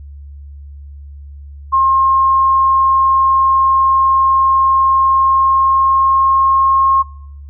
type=tone with pitch glide; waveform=sine; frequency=1068 to 1076 Hz; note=C6 to C6; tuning=+35 to +48 cents; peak=-8 dBFS; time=1.72-7.03 s; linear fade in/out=20 ms; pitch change=+13 cents; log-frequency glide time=5.02-6.92 s; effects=noise-tail reverb RT60 0.7 s tail -23 dB re dry + added 71 Hz sine -30 dBFS peak until 7.49 s

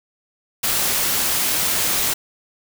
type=noise; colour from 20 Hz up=white; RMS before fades=-20 dBFS; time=0.63-2.14 s; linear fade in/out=10 ms; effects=none

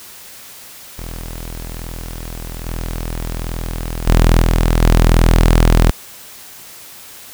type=tone with level steps; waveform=sawtooth; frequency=41.2 Hz; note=E1; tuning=in tune; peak=-22 / -17 / -4 / -7 / -4 dBFS; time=0.98-5.91 s; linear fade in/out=10 ms; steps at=2.66 / 4.07 / 4.41 / 4.82 s; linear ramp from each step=10 ms; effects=white hiss -37 dBFS RMS until 7.33 s

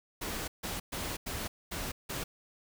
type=noise bursts at uneven times; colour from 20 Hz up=pink; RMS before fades=-37 dBFS; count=6; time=0.21-0.48 / 0.63-0.8 / 0.92-1.17 / 1.26-1.48 / 1.71-1.92 / 2.09-2.24 s; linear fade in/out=10 ms; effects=none

